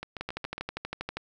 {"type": "two click trains", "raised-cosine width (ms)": 0.3, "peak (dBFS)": [-17, -20], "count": [13, 5], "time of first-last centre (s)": [[0.21, 1.17], [0.03, 0.58]], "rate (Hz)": [12.5, 7.27], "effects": []}